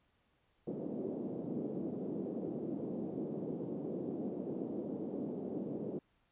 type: band-pass noise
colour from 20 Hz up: pink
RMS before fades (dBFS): -40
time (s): 0.67-5.99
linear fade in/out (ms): 5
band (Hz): 190 to 470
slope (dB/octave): 24
effects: pink hiss -75 dBFS RMS until 6.31 s + resampled to 8000 Hz